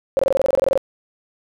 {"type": "tone bursts", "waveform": "sine", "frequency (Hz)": 541, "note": "C#5", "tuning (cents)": -42, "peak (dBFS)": -12, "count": 14, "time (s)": [0.17, 0.776], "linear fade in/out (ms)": 0, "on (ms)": 21, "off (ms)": 24, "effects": []}